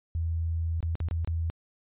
sine tone with dropouts, 82.41 Hz, E2, in tune, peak -26 dBFS, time 0.15-1.5 s, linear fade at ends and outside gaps 0 ms, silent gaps 0.805-0.828 / 0.954-1.003 / 1.086-1.111 / 1.247-1.275 s, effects resampled to 8000 Hz

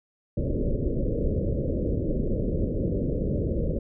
pink low-pass noise, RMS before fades -26 dBFS, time 0.37-3.79 s, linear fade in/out 5 ms, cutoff 580 Hz, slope 96 dB/octave, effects none

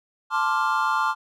triangle chord, D minor seventh, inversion second, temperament equal, 880 / 1046.5 / 1174.7 / 1396.9 Hz, A5 / C6 / D6 / F6, 0 / 0 / 0 / 0 cents, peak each -24 dBFS, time 0.3-1.15 s, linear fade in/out 50 ms, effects none

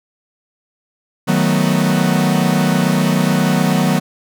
45% pulse chord, B dominant seventh, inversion first, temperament equal, 155.56 / 185 / 220 / 246.9 Hz, D#3 / F#3 / A3 / B3, 0 / 0 / 0 / 0 cents, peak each -18 / -16 / -21 / -19 dBFS, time 1.27-4 s, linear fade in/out 20 ms, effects none

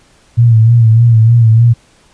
sine tone with vibrato, 114.7 Hz, A#2, 28 cents flat, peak -3 dBFS, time 0.37-1.74 s, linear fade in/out 20 ms, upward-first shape sine, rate 3.3 Hz, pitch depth 62 cents each way, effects pink hiss -48 dBFS RMS until 2.13 s + resampled to 22050 Hz

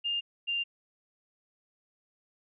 sine tone pair in turn, 2813 / 2792 Hz, F7 / F7, +12 / -1 cents, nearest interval unison, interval 13 cents, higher first, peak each -28 dBFS, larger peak neither, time 0.04-0.21 / 0.47-0.64 s, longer neither, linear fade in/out 20 ms, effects none

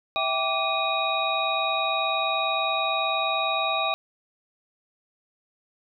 sine tone cluster, 654 / 783 / 1160 / 2478 / 3797 Hz, E5 / G5 / D6 / D#7 / A#7, -14 / -2 / -22 / -8 / +31 cents, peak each -29 dBFS, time 0.16-3.94 s, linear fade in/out 0 ms, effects none

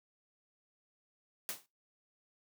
white noise with exponential decay, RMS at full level -35 dBFS, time 1.49-1.66 s, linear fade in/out 0 ms, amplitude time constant 36 ms, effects noise-tail reverb RT60 0.2 s tail -17 dB re dry + high-pass 150 Hz 12 dB/octave

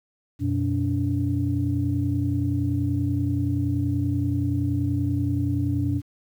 sine tone cluster, 91 / 121.5 / 287.3 Hz, F#2 / B2 / D4, -28 / -28 / -38 cents, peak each -25 dBFS, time 0.39-6.02 s, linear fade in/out 50 ms, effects tanh soft clip ceiling -12 dBFS + 9-bit

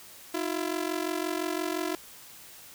sawtooth ring-modulated tone, 336.8 Hz, E4, 37 cents sharp, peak -22 dBFS, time 0.34-1.95 s, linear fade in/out 0 ms, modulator 22.9 Hz, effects white hiss -49 dBFS RMS until 2.74 s

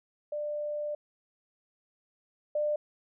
sine tone pair in turn, 594 / 597.1 Hz, D5 / D5, +20 / +29 cents, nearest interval unison, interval 9 cents, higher second, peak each -31 / -26 dBFS, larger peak second, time 0.32-0.95 / 2.55-2.76 s, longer first, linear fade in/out 5 ms, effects none

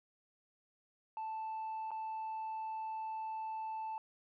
sine tone with dropouts, 880 Hz, A5, in tune, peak -36 dBFS, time 1.17-3.98 s, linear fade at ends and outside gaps 1 ms, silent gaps 1.907-1.915 s, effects tanh soft clip ceiling -37 dBFS

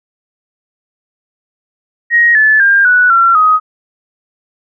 sine tone with pitch steps, 1882 / 1735.8 / 1601 / 1476.6 / 1361.9 / 1256.1 Hz, A#6 / A6 / G6 / F#6 / F6 / D#6, +16 / -24 / +36 / -4 / -44 / +16 cents, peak -5 dBFS, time 2.1-3.6 s, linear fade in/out 50 ms, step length 250 ms, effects none

